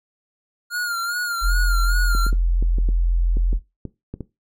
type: tone with vibrato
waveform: square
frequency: 1412 Hz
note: F6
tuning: 19 cents sharp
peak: -23 dBFS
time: 0.7-2.31 s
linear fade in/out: 50 ms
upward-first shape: sine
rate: 2.5 Hz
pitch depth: 56 cents each way
type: tone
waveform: sine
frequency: 42.86 Hz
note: F1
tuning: 32 cents flat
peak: -15 dBFS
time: 1.41-3.6 s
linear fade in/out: 50 ms
type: clicks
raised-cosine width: 3 ms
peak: -17 dBFS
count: 11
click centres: 2.15 / 2.266 / 2.329 / 2.626 / 2.785 / 2.889 / 3.37 / 3.53 / 3.853 / 4.14 / 4.207 s
effects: noise-tail reverb RT60 0.2 s tail -17 dB re dry